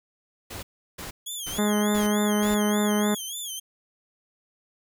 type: noise bursts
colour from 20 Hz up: pink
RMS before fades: -37 dBFS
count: 5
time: 0.5-2.55 s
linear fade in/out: 10 ms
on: 130 ms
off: 350 ms
type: tone with vibrato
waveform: 15% pulse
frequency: 3300 Hz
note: G#7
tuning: 12 cents flat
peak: -25 dBFS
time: 1.26-3.6 s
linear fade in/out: 10 ms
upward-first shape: sine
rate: 3.4 Hz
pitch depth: 130 cents each way
type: harmonic tone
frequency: 208.8 Hz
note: G#3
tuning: 10 cents sharp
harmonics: 1 / 2 / 3 / 4 / 5 / 6 / 7 / 8 / 9 / 10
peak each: -22 / -28 / -32 / -34 / -36 / -38 / -39 / -40 / -41 / -42 dBFS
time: 1.58-3.15 s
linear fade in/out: 10 ms
effects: none

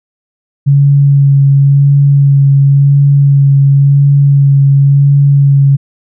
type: tone with vibrato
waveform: sine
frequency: 140 Hz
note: C#3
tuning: 18 cents sharp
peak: -3 dBFS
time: 0.66-5.77 s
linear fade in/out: 20 ms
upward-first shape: sine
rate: 0.94 Hz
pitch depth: 15 cents each way
effects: none

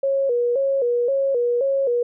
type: tone with vibrato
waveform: sine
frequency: 513 Hz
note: C5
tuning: 34 cents flat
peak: -17 dBFS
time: 0.03-2.03 s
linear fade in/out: 5 ms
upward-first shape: square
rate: 1.9 Hz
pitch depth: 110 cents each way
effects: none

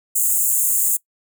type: high-pass noise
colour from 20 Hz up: pink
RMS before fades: -18 dBFS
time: 0.15-0.97 s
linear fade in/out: 10 ms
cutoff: 6900 Hz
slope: 96 dB/octave
effects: noise-tail reverb RT60 0.1 s tail -21 dB re dry

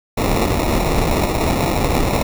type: noise with sample-and-hold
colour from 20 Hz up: pink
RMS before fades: -17 dBFS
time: 0.17-2.23 s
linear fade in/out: 10 ms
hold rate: 1575 Hz
effects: none

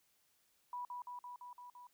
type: tone with echo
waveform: sine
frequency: 981 Hz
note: B5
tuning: 12 cents flat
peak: -40 dBFS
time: 0.73-0.85 s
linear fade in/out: 2 ms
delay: 170 ms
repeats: 6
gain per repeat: -2 dB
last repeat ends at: 1.87 s
effects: white hiss -75 dBFS RMS until 1.93 s

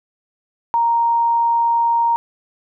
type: tone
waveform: sine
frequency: 932.3 Hz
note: A#5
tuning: in tune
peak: -13 dBFS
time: 0.74-2.16 s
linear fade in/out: 0 ms
effects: none

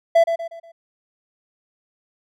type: tone with echo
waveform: triangle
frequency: 668 Hz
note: E5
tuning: 23 cents sharp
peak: -8 dBFS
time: 0.15-0.24 s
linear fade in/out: 10 ms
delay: 120 ms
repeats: 4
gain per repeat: -8 dB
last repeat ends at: 0.72 s
effects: none

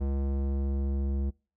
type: tone with low-pass filter sweep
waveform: square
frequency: 68.7 Hz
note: C#2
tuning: 15 cents flat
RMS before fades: -29 dBFS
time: 0-1.31 s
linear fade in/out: 20 ms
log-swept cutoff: 550 to 320 Hz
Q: 0.75
effects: noise-tail reverb RT60 0.4 s tail -26 dB re dry

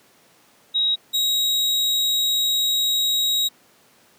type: tone pair in turn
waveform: sine / 40% pulse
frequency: 3811 / 3811 Hz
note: A#7 / A#7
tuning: +38 / +38 cents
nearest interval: unison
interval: 0 cents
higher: neither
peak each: -17 dBFS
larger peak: neither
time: 0.74-0.96 / 1.13-3.49 s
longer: second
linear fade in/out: 20 ms
effects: pink hiss -55 dBFS RMS until 4.18 s + high-pass 200 Hz 12 dB/octave

